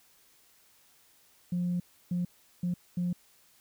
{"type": "tone bursts at uneven times", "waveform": "sine", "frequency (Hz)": 176.9, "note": "F3", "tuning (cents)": 23, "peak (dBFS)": -26, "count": 4, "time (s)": [[1.52, 1.8], [2.11, 2.25], [2.63, 2.74], [2.97, 3.13]], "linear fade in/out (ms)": 5, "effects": ["tanh soft clip ceiling -24 dBFS", "white hiss -63 dBFS RMS until 3.6 s"]}